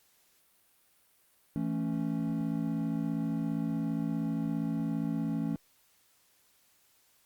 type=chord; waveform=triangle; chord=A major; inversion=second; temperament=equal; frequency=164.81 / 220 / 277.2 Hz; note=E3 / A3 / C#4; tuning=0 / 0 / 0 cents; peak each=-32 dBFS; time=1.56-5.56 s; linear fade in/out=0 ms; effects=white hiss -67 dBFS RMS until 7.25 s + Opus 48 kbps